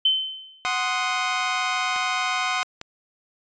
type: tone with exponential decay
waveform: sine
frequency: 3071 Hz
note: G7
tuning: 36 cents flat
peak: -14 dBFS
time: 0.05-0.65 s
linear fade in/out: 5 ms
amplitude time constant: 130 ms
type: chord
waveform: 20% pulse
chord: C diminished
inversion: second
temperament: equal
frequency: 740 / 1046.5 / 1244.5 Hz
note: Gb5 / C6 / Eb6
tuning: 0 / 0 / 0 cents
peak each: -22 dBFS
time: 0.65-2.63 s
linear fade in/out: 0 ms
type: clicks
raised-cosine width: 0.2 ms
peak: -16 / -17 dBFS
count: 2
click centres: 1.962 / 2.814 s
effects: resampled to 16000 Hz